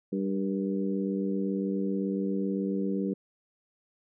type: harmonic tone with a mistuned harmonic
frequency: 98 Hz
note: G2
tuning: in tune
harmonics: 2 / 3 / 4 / 5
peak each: -29 / -33 / -35 / -37 dBFS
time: 0.12-3.14 s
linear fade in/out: 10 ms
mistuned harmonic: 5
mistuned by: -38 cents
effects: none